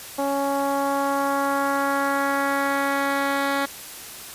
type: tone with low-pass filter sweep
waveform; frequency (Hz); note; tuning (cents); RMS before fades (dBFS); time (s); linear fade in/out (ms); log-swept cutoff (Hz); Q
10% pulse; 278.1; C#4; +6; -23; 0.18-3.66; 10; 750 to 3100; 1.4
effects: white hiss -38 dBFS RMS until 4.34 s + resampled to 32000 Hz